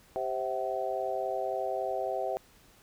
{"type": "harmonic tone with a mistuned harmonic", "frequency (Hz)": 130.81, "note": "C3", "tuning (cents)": 0, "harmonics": [3, 4, 5, 6], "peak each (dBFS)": [-37, -35, -34, -35], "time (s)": [0.16, 2.37], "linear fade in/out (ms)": 0, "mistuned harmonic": 6, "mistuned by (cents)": -61, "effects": ["pink hiss -60 dBFS RMS until 2.82 s"]}